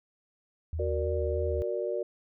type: tone with vibrato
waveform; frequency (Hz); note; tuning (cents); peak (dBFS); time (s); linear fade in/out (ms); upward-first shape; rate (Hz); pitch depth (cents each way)
sine; 78.4; D#2; +14; -30; 0.73-1.62; 0; square; 3.2; 40
type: chord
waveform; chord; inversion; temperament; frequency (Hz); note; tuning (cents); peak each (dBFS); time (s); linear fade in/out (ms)
sine; Gb augmented; none; equal; 370 / 466.2 / 587.3; Gb4 / Bb4 / D5; 0 / 0 / 0; -33; 0.79-2.03; 5
effects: none